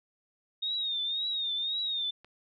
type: tone with vibrato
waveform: sine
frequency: 3701 Hz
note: A#7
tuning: 13 cents flat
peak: -29 dBFS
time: 0.62-2.11 s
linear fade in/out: 10 ms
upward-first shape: triangle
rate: 1.9 Hz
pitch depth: 100 cents each way
type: click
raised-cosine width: 0.3 ms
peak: -36 dBFS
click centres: 2.246 s
effects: none